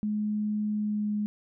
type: tone with pitch glide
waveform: sine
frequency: 210.9 to 209.1 Hz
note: G#3 to G#3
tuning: +27 to +12 cents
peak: -26 dBFS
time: 0.03-1.26 s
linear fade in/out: 0 ms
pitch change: -15 cents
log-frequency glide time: 0.73-1.13 s
effects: none